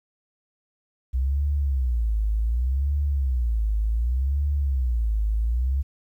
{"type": "tone with vibrato", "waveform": "sine", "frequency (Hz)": 61.74, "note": "B1", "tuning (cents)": 0, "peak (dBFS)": -20, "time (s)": [1.13, 5.83], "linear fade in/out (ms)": 20, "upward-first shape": "sine", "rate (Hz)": 0.67, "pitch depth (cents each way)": 270, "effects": ["10-bit"]}